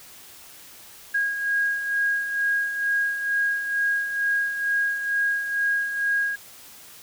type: beating tone pair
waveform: sine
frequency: 1635 / 1637.2 Hz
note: G#6 / G#6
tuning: -28 / -25 cents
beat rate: 2.2 Hz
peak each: -30 / -22 dBFS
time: 1.14-6.36 s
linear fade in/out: 10 ms
effects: white hiss -46 dBFS RMS until 7.02 s